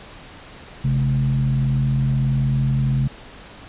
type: tone with frequency modulation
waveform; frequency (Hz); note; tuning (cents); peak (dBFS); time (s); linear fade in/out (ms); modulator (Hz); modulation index
sine; 134.3; C3; +46; -16; 0.84-3.08; 10; 78.5; 0.62
effects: pink hiss -41 dBFS RMS until 3.68 s + resampled to 8000 Hz